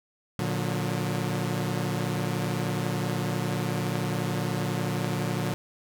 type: chord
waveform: sawtooth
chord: Bb augmented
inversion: none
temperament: equal with one note detuned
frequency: 116.54 / 146.83 / 180.77 Hz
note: Bb2 / D3 / F#3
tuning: 0 / 0 / -40 cents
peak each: -27 dBFS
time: 0.39-5.54 s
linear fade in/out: 0 ms
effects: none